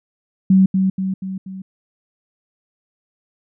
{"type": "tone with echo", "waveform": "sine", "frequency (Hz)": 190, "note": "F#3", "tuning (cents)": 46, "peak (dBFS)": -8, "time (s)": [0.5, 0.66], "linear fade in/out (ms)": 5, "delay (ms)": 240, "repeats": 4, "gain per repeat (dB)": -5, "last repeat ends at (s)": 1.62, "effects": []}